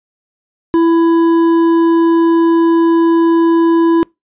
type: tone with hard clipping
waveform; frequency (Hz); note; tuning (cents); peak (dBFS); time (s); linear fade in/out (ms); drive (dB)
sine; 332.4; E4; +15; -9; 0.74-4.03; 0; 7
effects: noise-tail reverb RT60 0.2 s tail -26 dB re dry + resampled to 8000 Hz